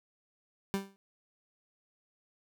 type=tone with exponential decay; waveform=30% pulse; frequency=196 Hz; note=G3; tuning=in tune; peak=-24 dBFS; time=0.74-0.96 s; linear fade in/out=0 ms; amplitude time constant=46 ms; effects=none